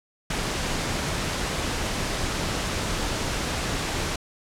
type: noise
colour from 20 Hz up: pink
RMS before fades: -27 dBFS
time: 0.3-4.16 s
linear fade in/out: 5 ms
effects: low-pass 8000 Hz 12 dB/octave